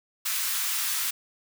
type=high-pass noise; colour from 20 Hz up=white; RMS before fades=-28 dBFS; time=0.25-1.11 s; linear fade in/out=10 ms; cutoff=1100 Hz; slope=24 dB/octave; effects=none